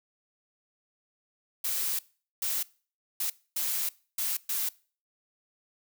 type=noise bursts at uneven times; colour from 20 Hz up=blue; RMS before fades=-30 dBFS; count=6; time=1.64-1.99 / 2.42-2.63 / 3.2-3.3 / 3.56-3.89 / 4.18-4.37 / 4.49-4.69 s; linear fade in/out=5 ms; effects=noise-tail reverb RT60 0.4 s tail -22 dB re dry